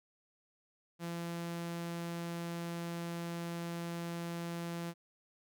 sawtooth tone, 170.1 Hz, F3, 45 cents flat, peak -34 dBFS, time 0.99-4.94 s, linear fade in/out 50 ms, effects none

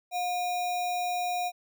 sine tone with sample-and-hold, 715 Hz, F5, 41 cents sharp, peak -27 dBFS, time 0.11-1.52 s, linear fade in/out 50 ms, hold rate 3150 Hz, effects none

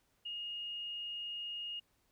sine tone, 2855 Hz, F7, 37 cents sharp, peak -39 dBFS, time 0.25-1.8 s, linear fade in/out 10 ms, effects pink hiss -75 dBFS RMS until 2.11 s

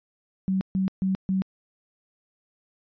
sine tone bursts, 190 Hz, F#3, 46 cents sharp, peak -21 dBFS, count 4, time 0.48-1.42 s, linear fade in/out 0 ms, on 130 ms, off 140 ms, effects resampled to 11025 Hz

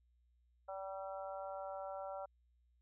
harmonic tone, 192.8 Hz, G3, 28 cents flat, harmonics 3 / 4 / 5 / 6 / 7, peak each -45 / -47 / -53 / -60 / -52 dBFS, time 0.68-2.26 s, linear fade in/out 10 ms, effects added 60 Hz sine -70 dBFS peak until 2.81 s

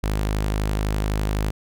sawtooth tone, 51.91 Hz, G#1, in tune, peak -17 dBFS, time 0.03-1.51 s, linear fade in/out 10 ms, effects none

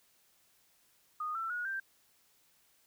sine tone with pitch steps, 1234 / 1337.9 / 1450.6 / 1572.8 Hz, D#6 / E6 / F#6 / G6, -15 / +25 / -35 / +5 cents, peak -34 dBFS, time 1.2-1.8 s, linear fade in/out 5 ms, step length 150 ms, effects white hiss -69 dBFS RMS until 2.86 s

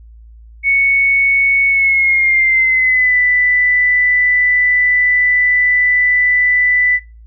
sine tone with pitch glide, 2217 to 1986.6 Hz, C#7 to B6, 0 to +10 cents, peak -9 dBFS, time 0.63-7 s, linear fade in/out 50 ms, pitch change -190 cents, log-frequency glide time 1.68-3.18 s, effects noise-tail reverb RT60 0.3 s tail -24 dB re dry + added 56 Hz sine -36 dBFS peak until 7.26 s

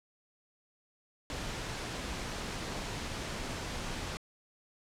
pink noise, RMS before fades -38 dBFS, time 1.3-4.17 s, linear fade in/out 0 ms, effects low-pass 7000 Hz 12 dB/octave

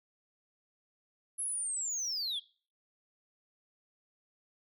sine linear sweep, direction down, 10980 to 3176 Hz, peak -30 dBFS, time 1.38-2.4 s, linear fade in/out 20 ms, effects noise-tail reverb RT60 0.4 s tail -22 dB re dry + tanh soft clip ceiling -32 dBFS

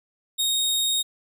sawtooth tone, 3729 Hz, A#7, in tune, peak -18 dBFS, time 0.38-1.03 s, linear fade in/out 20 ms, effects none

